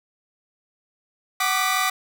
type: tone cluster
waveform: sawtooth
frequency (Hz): 749 / 1162 / 1208 / 1968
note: F#5 / D6 / D6 / B6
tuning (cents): +21 / -19 / +48 / -7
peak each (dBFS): -22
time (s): 1.4-1.9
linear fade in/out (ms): 5
effects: none